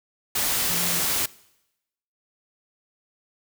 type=tone in noise; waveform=sine; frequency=173.1 Hz; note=F3; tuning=15 cents flat; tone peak=-34 dBFS; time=0.7-1 s; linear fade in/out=5 ms; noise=white; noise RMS=-24 dBFS; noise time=0.35-1.26 s; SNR=-13 dB; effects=noise-tail reverb RT60 0.9 s tail -22 dB re dry